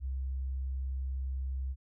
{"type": "tone", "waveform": "sine", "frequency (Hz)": 65.9, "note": "C2", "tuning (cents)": 13, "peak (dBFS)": -32, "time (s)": [0, 1.76], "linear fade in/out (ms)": 50, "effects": []}